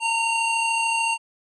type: tone pair together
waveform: square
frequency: 911.8 / 2769 Hz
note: A#5 / F7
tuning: -39 / -15 cents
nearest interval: octave + perfect fifth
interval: 1924 cents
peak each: -24 / -24 dBFS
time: 0-1.18 s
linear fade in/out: 50 ms
effects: resampled to 24000 Hz